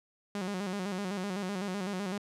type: tone with vibrato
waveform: sawtooth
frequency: 193.1 Hz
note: G3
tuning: 26 cents flat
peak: -29 dBFS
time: 0.35-2.18 s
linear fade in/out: 2 ms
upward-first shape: square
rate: 7.9 Hz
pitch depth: 91 cents each way
effects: low-pass 9000 Hz 12 dB/octave